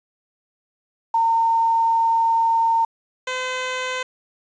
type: tone pair in turn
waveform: sine / 10% pulse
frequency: 912 / 510.9 Hz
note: A#5 / C5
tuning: -38 / -41 cents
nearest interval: minor seventh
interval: 1003 cents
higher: first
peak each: -15 dBFS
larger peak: neither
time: 1.14-2.85 / 3.27-4.03 s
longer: first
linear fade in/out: 5 ms
effects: resampled to 16000 Hz + 8-bit

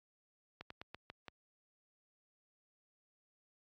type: slowing click train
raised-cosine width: 0.3 ms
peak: -30 dBFS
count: 6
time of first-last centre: 0.61-1.282 s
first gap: 94 ms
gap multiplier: 1.18
effects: high-pass 60 Hz 12 dB/octave + AAC 32 kbps

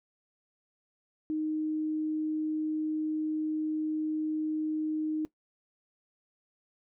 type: tone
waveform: sine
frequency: 310.1 Hz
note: D#4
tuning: 6 cents flat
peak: -28 dBFS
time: 1.3-5.25 s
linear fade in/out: 0 ms
effects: noise-tail reverb RT60 0.1 s tail -18 dB re dry

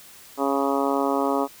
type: harmonic tone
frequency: 138.59 Hz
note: C#3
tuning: in tune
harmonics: 2 / 3 / 4 / 5 / 6 / 7 / 8 / 9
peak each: -25 / -27 / -28 / -29 / -30 / -30 / -31 / -32 dBFS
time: 0.37-1.48 s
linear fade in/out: 50 ms
effects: white hiss -47 dBFS RMS until 1.6 s

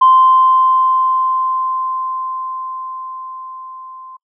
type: tone with level ramp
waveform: sine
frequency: 1040 Hz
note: C6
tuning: 11 cents flat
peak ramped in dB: -4 to -32 dBFS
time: 0.01-4.17 s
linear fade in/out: 10 ms
effects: noise-tail reverb RT60 0.1 s tail -26 dB re dry + tanh soft clip ceiling 0 dBFS

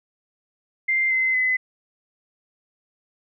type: tone with pitch steps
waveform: sine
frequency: 2093 / 2058 / 2024 Hz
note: C7 / C7 / B6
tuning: 0 / -29 / +42 cents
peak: -18 dBFS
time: 0.88-1.57 s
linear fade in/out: 10 ms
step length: 230 ms
effects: none

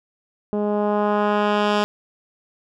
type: tone with low-pass filter sweep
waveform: 10% pulse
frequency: 207.7 Hz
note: G#3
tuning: in tune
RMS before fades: -20 dBFS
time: 0.53-1.84 s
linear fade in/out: 0 ms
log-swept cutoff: 440 to 4700 Hz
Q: 0.88
effects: none

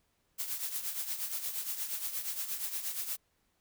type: noise with tremolo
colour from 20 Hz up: blue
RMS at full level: -34 dBFS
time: 0.38-3.17 s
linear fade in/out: 20 ms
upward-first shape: triangle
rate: 8.5 Hz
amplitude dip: 70%
effects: pink hiss -75 dBFS RMS until 3.6 s

